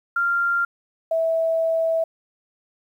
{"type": "tone pair in turn", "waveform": "sine", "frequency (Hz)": [1390, 653.3], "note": ["F6", "E5"], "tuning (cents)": [-9, -16], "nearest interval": "octave + minor second", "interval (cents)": 1307, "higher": "first", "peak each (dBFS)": -18, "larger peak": "neither", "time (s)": [[0.16, 0.65], [1.11, 2.04]], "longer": "second", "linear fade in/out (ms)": 5, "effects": ["9-bit"]}